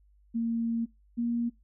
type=tone pair in turn; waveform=sine; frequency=230.4 / 235.9 Hz; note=A#3 / A#3; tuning=-20 / +21 cents; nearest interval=unison; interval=41 cents; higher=second; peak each=-26 dBFS; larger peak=neither; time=0.34-0.86 / 1.17-1.5 s; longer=first; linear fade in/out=20 ms; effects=noise-tail reverb RT60 0.2 s tail -22 dB re dry + added 50 Hz sine -59 dBFS peak until 1.63 s